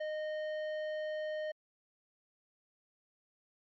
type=tone with tanh clipping; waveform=triangle; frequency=616 Hz; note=D#5; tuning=17 cents flat; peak=-37 dBFS; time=0-1.52 s; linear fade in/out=10 ms; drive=17 dB; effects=low-pass 4000 Hz 12 dB/octave + MP3 64 kbps